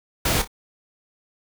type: noise with echo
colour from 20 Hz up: pink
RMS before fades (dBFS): -21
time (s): 0.25-0.42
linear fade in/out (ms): 5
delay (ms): 28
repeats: 2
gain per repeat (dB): -11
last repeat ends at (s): 0.476
effects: none